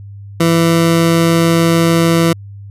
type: tone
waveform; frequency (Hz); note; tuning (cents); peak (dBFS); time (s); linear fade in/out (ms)
20% pulse; 166.6; E3; +19; -4; 0.4-2.33; 5
effects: added 100 Hz sine -29 dBFS peak until 2.7 s + resampled to 32000 Hz